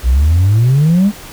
sine exponential sweep, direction up, 58 to 213.6 Hz, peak -5 dBFS, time 0.03-1.12 s, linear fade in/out 50 ms, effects tanh soft clip ceiling -5 dBFS + pink hiss -33 dBFS RMS until 1.32 s

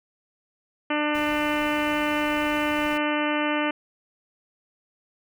harmonic tone, 298.5 Hz, D4, 28 cents sharp, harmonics 1 / 2 / 3 / 4 / 5 / 6 / 7 / 8 / 9 / 10, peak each -26 / -29 / -31 / -32 / -33 / -34 / -34 / -35 / -36 / -36 dBFS, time 0.9-3.71 s, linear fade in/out 5 ms
pink noise, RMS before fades -42 dBFS, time 1.14-2.98 s, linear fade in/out 10 ms
effects none

